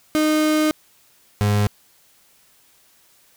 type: tone pair in turn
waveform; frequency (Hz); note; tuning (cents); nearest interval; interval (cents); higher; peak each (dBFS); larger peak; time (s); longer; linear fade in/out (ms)
35% pulse; 308 / 103.44; D#4 / G#2; -17 / -6; octave + perfect fifth; 1889; first; -14; neither; 0.15-0.71 / 1.41-1.67; first; 0
effects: white hiss -56 dBFS RMS until 3.36 s